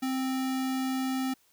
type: tone with sample-and-hold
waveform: sine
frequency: 261.6 Hz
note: C4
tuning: in tune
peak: -27 dBFS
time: 0.02-1.34 s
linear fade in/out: 10 ms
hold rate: 1050 Hz
effects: white hiss -66 dBFS RMS until 1.52 s